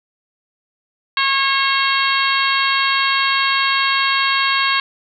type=harmonic tone with a mistuned harmonic; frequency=545 Hz; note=C#5; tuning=29 cents flat; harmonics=2 / 3 / 4 / 5 / 6 / 7 / 8; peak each=-19 / -21 / -22 / -23 / -24 / -24 / -25 dBFS; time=1.17-4.8 s; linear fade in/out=2 ms; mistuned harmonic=6; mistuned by=-16 cents; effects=none